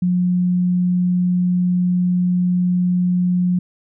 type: tone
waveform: sine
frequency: 179.4 Hz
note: F3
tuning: 47 cents sharp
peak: -14 dBFS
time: 0.02-3.59 s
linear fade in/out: 5 ms
effects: none